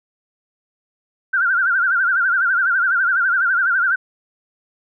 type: tone with vibrato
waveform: sine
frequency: 1473 Hz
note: F#6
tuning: 8 cents flat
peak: -14 dBFS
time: 1.33-3.96 s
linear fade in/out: 10 ms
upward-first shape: sine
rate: 12 Hz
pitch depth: 120 cents each way
effects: none